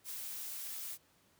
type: noise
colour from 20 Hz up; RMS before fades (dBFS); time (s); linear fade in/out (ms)
blue; -43; 0.04-0.98; 50
effects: pink hiss -69 dBFS RMS until 1.39 s + high-pass 80 Hz 12 dB/octave